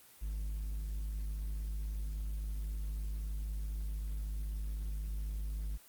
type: tone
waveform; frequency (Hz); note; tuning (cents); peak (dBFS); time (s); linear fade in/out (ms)
triangle; 51.91; G#1; 0; -33; 0.21-5.78; 20
effects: white hiss -59 dBFS RMS until 5.88 s + Opus 24 kbps